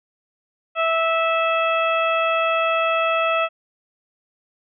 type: harmonic tone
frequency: 655 Hz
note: E5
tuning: 11 cents flat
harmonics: 1 / 2 / 3 / 4 / 5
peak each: -21 / -21 / -32 / -24 / -33 dBFS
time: 0.75-3.49 s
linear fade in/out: 50 ms
effects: none